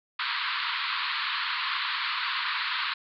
pink band-pass noise, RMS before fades -30 dBFS, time 0.19-2.94 s, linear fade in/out 5 ms, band 970 to 4500 Hz, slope 96 dB/octave, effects none

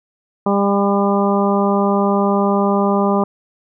harmonic tone, 200 Hz, G3, 35 cents sharp, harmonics 1 / 2 / 3 / 4 / 5 / 6, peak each -16 / -19 / -21 / -22 / -23 / -24 dBFS, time 0.46-3.24 s, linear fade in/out 5 ms, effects none

